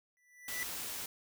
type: tone with exponential growth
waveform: square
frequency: 1975 Hz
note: B6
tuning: in tune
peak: -35 dBFS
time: 0.17-0.63 s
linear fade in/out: 0 ms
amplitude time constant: 100 ms
type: noise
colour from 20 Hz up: white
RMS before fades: -41 dBFS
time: 0.48-1.06 s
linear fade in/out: 2 ms
effects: none